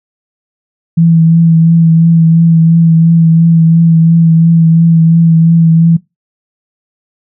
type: tone with vibrato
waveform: sine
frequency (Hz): 164.81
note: E3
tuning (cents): 0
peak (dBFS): -3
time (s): 0.97-5.97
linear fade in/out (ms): 10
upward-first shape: triangle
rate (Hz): 2.9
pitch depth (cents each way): 27
effects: noise-tail reverb RT60 0.2 s tail -21 dB re dry